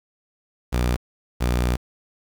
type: tone pair in turn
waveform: sawtooth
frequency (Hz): 60.9 / 60.69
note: B1 / B1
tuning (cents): -24 / -30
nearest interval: unison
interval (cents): 6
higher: first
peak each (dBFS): -15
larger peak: neither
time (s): 0.72-0.97 / 1.4-1.77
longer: second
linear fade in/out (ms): 20
effects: 7-bit

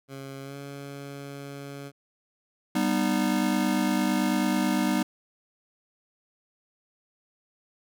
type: tone with pitch glide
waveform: 15% pulse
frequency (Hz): 136.6 to 140.44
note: C#3 to C#3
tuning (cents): -25 to +23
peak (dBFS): -31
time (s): 0.08-1.92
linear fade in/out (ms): 50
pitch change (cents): +48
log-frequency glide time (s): 0.43-0.56
type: chord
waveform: square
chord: G augmented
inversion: none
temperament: just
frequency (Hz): 196 / 245 / 306.2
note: G3 / B3 / D#4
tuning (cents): 0 / -14 / -28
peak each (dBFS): -28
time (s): 2.75-5.03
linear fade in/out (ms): 5
effects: none

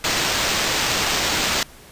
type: noise with sample-and-hold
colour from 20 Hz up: blue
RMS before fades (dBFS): -21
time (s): 0.04-1.63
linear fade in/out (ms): 2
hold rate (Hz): 11025
effects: pink hiss -45 dBFS RMS until 1.91 s + resampled to 32000 Hz

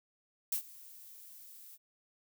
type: noise with ADSR envelope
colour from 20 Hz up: violet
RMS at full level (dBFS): -31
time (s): 0.52-1.78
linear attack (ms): 5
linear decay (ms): 92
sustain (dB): -22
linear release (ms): 38
effects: none

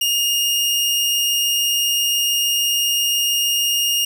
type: tone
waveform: sawtooth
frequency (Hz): 2839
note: F7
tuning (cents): +28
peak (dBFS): -13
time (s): 0.01-4.05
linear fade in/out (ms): 5
effects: none

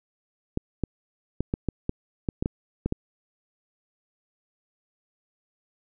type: clicks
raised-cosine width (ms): 3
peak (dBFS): -12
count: 11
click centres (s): 0.574 / 0.837 / 1.406 / 1.539 / 1.687 / 1.894 / 2.288 / 2.425 / 2.459 / 2.86 / 2.924
effects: none

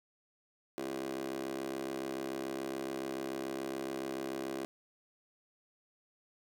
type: tone with high-pass filter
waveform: 15% pulse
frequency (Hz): 67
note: C2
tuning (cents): +42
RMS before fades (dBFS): -39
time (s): 0.78-4.65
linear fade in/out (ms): 0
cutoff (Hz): 380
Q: 6.9
effects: none

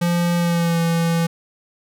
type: tone with pitch glide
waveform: square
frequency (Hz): 172.9 to 167.3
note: F3 to E3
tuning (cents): -17 to +26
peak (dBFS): -17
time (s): 0.01-1.27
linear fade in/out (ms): 10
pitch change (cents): -57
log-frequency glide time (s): 0.37-0.8
effects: none

